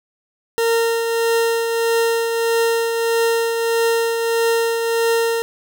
40% pulse tone with tremolo, 460 Hz, A#4, 23 cents flat, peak -13 dBFS, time 0.58-5.42 s, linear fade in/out 0 ms, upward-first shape triangle, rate 1.6 Hz, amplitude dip 45%, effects none

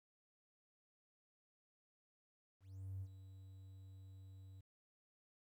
triangle tone with ADSR envelope, 95.6 Hz, G2, 43 cents flat, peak -39 dBFS, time 2.6-4.61 s, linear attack 410 ms, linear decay 62 ms, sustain -13 dB, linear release 7 ms, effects tanh soft clip ceiling -40 dBFS + 13-bit

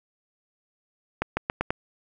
accelerating click train, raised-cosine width 0.5 ms, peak -9 dBFS, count 5, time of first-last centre 1.22-1.705 s, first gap 150 ms, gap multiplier 0.86, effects none

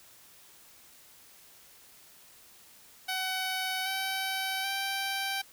10% pulse tone with pitch steps, 752 / 766.5 / 781.2 Hz, F#5 / G5 / G5, +28 / -39 / -6 cents, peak -22 dBFS, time 3.08-5.42 s, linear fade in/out 10 ms, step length 780 ms, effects white hiss -56 dBFS RMS until 5.52 s

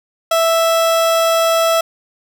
30% pulse tone, 659.3 Hz, E5, in tune, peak -9 dBFS, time 0.31-1.81 s, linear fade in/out 5 ms, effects none

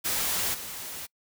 white noise with level steps, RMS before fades -28 / -38 dBFS, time 0.04-1.07 s, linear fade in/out 20 ms, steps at 0.53 s, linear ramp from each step 20 ms, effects noise-tail reverb RT60 0.1 s tail -26 dB re dry

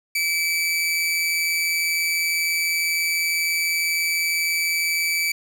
sawtooth tone with amplitude modulation, 2306 Hz, D7, 32 cents flat, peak -15 dBFS, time 0.15-5.32 s, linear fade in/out 5 ms, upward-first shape sine, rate 166 Hz, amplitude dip 40%, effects 8-bit

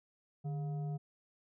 sine tone with frequency modulation, 149.8 Hz, D3, 35 cents sharp, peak -35 dBFS, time 0.44-0.98 s, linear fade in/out 20 ms, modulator 560 Hz, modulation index 0.33, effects none

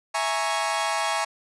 sawtooth chord, A# half-diminished seventh, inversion second, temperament equal, 659.3 / 830.6 / 932.3 / 1108.7 Hz, E5 / G#5 / A#5 / C#6, 0 / 0 / 0 / 0 cents, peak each -26 / -24 / -27 / -25 dBFS, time 0.14-1.25 s, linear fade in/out 10 ms, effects resampled to 24000 Hz

